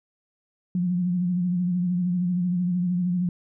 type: tone with vibrato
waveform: sine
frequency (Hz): 178.4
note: F3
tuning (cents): +37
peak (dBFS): -21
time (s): 0.75-3.29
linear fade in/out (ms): 2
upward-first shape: sine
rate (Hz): 13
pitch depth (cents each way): 49
effects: none